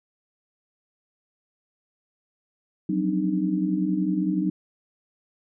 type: tone cluster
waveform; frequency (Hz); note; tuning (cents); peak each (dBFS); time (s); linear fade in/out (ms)
sine; 177.1 / 187.8 / 261.6 / 286.4 / 306.5; F3 / F#3 / C4 / D4 / D#4; +24 / +26 / 0 / -43 / -26; -33 / -25 / -32 / -33 / -25; 2.89-4.5; 5
effects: none